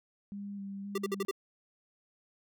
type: tone with vibrato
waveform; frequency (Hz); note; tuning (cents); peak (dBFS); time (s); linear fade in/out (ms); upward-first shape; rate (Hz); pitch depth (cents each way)
sine; 199.4; G3; +30; -38; 0.32-1.25; 0; square; 1.9; 17
type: tone bursts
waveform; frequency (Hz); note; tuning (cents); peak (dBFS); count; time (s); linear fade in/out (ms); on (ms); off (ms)
square; 392; G4; 0; -30; 5; 0.95-1.312; 5; 30; 53
effects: none